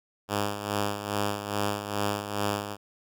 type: tone with tremolo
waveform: 5% pulse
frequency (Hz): 102.6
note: G#2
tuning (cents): -21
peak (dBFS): -14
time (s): 0.28-2.77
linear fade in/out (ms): 50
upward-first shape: sine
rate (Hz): 2.4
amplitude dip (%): 65
effects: none